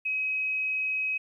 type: tone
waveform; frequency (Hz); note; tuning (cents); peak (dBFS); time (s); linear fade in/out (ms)
sine; 2541; D#7; +36; -26; 0.05-1.18; 10
effects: 11-bit